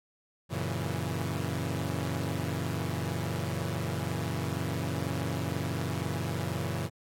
sawtooth chord, F# dominant seventh, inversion none, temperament equal, 92.5 / 116.54 / 138.59 / 164.81 Hz, F#2 / A#2 / C#3 / E3, 0 / 0 / 0 / 0 cents, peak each -32 dBFS, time 0.49-6.9 s, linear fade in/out 50 ms, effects AAC 64 kbps

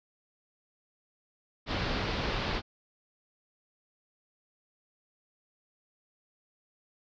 pink low-pass noise, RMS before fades -32 dBFS, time 1.66-2.62 s, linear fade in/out 50 ms, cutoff 4900 Hz, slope 48 dB/octave, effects none

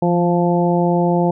harmonic tone with a mistuned harmonic, 174.61 Hz, F3, in tune, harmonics 1 / 2 / 3 / 4 / 5, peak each -16 / -19 / -21 / -22 / -23 dBFS, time 0.02-1.31 s, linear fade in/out 5 ms, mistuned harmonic 1, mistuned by -25 cents, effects none

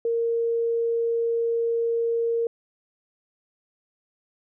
sine tone, 463.4 Hz, A#4, 10 cents flat, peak -21 dBFS, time 0.05-2.47 s, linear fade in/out 2 ms, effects none

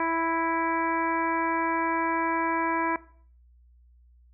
harmonic tone, 329.6 Hz, E4, in tune, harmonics 1 / 2 / 3 / 4 / 5 / 6 / 7, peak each -30 / -33 / -27 / -38 / -34 / -39 / -37 dBFS, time 0-2.96 s, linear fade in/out 2 ms, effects noise-tail reverb RT60 0.5 s tail -18 dB re dry + added 60 Hz sine -54 dBFS peak until 4.33 s

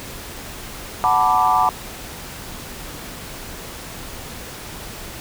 sine chord, B minor seventh, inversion second, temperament equal, 740 / 880 / 987.8 / 1174.7 Hz, F#5 / A5 / B5 / D6, 0 / 0 / 0 / 0 cents, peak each -19 dBFS, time 1.04-1.69 s, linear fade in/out 0 ms, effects pink hiss -34 dBFS RMS until 5.2 s

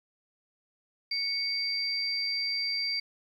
sine tone pair together, 2217 / 4698 Hz, C#7 / D8, 0 / 0 cents, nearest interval octave + minor second, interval 1300 cents, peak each -34 / -29 dBFS, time 1.11-3 s, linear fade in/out 5 ms, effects 10-bit

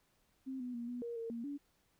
sine tone with pitch steps, 264.1 / 248 / 236.6 / 244.5 / 470.7 / 457.6 / 233.1 / 285.5 Hz, C4 / B3 / A#3 / B3 / A#4 / A#4 / A#3 / D4, +16 / +7 / +26 / -17 / +17 / -32 / 0 / -49 cents, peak -39 dBFS, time 0.46-1.58 s, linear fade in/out 20 ms, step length 140 ms, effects pink hiss -75 dBFS RMS until 1.99 s

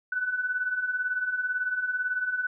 sine beating tone pair, 1480 / 1498 Hz, F#6 / F#6, 0 / +21 cents, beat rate 18 Hz, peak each -33 / -27 dBFS, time 0.12-2.47 s, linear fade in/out 5 ms, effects none

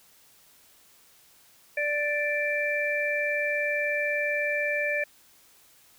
harmonic tone, 587.3 Hz, D5, in tune, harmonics 1 / 3 / 4, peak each -29 / -29 / -29 dBFS, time 1.77-5.04 s, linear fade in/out 5 ms, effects white hiss -58 dBFS RMS until 5.98 s

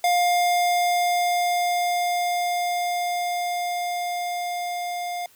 square tone with level ramp, 706 Hz, F5, 19 cents sharp, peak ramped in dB -18 to -28 dBFS, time 0.04-5.26 s, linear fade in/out 2 ms, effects white hiss -55 dBFS RMS until 5.35 s

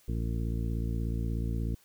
harmonic tone, 56.6 Hz, A1, 50 cents sharp, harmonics 1 / 2 / 3 / 4 / 5 / 6 / 8, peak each -31 / -34 / -39 / -40 / -44 / -45 / -48 dBFS, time 0.08-1.75 s, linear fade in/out 5 ms, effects white hiss -63 dBFS RMS until 1.84 s

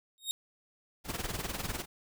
sawtooth tone with exponential growth, 3729 Hz, A#7, in tune, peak -24 dBFS, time 0.18-0.31 s, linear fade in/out 0 ms, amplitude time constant 27 ms
pink noise with tremolo, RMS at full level -34 dBFS, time 1.04-1.86 s, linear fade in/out 50 ms, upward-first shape sine, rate 20 Hz, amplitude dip 75%
effects none

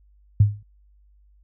sine tone with exponential decay, 103.3 Hz, G#2, 9 cents flat, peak -8 dBFS, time 0.4-0.63 s, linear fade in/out 5 ms, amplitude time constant 49 ms, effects added 50 Hz sine -53 dBFS peak until 1.43 s

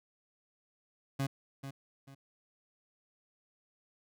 30% pulse tone with echo, 136.7 Hz, C#3, 24 cents flat, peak -28 dBFS, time 1.19-1.27 s, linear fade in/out 10 ms, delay 440 ms, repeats 2, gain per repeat -10 dB, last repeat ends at 2.15 s, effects none

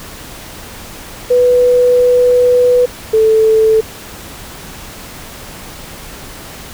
sine tone pair in turn, 493.9 / 440 Hz, B4 / A4, 0 / 0 cents, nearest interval major second, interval 200 cents, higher first, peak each -6 dBFS, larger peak neither, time 1.3-2.86 / 3.13-3.81 s, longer first, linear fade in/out 10 ms, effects pink hiss -31 dBFS RMS until 6.73 s

